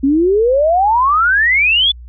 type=exponential sweep; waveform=sine; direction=up; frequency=263.6 to 3520 Hz; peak=-9 dBFS; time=0.03-1.92 s; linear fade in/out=10 ms; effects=added 60 Hz sine -31 dBFS peak until 2.08 s